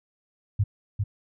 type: tone with echo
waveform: sine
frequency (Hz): 101.8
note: G#2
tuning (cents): -34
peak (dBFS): -18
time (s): 0.59-0.64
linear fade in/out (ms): 10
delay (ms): 400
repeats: 1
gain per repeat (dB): -4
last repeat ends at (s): 1.04
effects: none